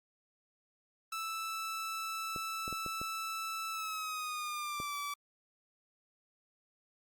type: tone with pitch glide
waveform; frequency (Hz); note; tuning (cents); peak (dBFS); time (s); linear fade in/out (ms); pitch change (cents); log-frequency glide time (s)
sawtooth; 1318 to 1154; E6 to D6; -1 to -31; -33; 1.12-5.14; 5; -230; 3.71-4.98
type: clicks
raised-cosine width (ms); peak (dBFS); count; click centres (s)
2; -30; 6; 2.362 / 2.679 / 2.727 / 2.863 / 3.015 / 4.801
effects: Opus 48 kbps